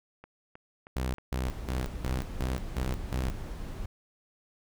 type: click train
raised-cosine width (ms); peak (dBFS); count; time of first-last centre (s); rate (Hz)
0.5; -32; 7; 0.24-2.127; 3.18
type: tone bursts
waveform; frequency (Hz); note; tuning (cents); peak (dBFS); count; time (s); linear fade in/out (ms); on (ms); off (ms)
sawtooth; 63.9; C2; -40; -25; 7; 0.96-3.3; 0; 180; 180
type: noise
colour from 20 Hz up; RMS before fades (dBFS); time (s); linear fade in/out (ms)
brown; -37; 1.45-3.86; 5
effects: none